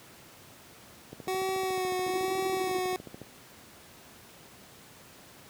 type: click train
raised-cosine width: 2 ms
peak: -28 dBFS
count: 30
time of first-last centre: 1.13-3.216 s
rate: 13.9 Hz
type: tone with vibrato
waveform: 25% pulse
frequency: 373.8 Hz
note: F#4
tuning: 18 cents sharp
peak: -25 dBFS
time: 1.28-2.96 s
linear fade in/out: 0 ms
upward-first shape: sine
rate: 1.1 Hz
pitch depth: 27 cents each way
type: tone bursts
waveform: triangle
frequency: 349.2 Hz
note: F4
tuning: in tune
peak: -30 dBFS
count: 10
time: 2.08-2.769 s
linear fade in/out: 0 ms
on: 23 ms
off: 51 ms
effects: pink hiss -52 dBFS RMS until 5.49 s + high-pass 100 Hz 12 dB/octave